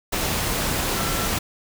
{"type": "tone in noise", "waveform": "sine", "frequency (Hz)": 1343, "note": "E6", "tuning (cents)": 32, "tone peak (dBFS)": -32, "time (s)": [0.96, 1.28], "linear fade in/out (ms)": 10, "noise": "pink", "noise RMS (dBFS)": -24, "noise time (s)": [0.12, 1.39], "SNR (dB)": -11, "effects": []}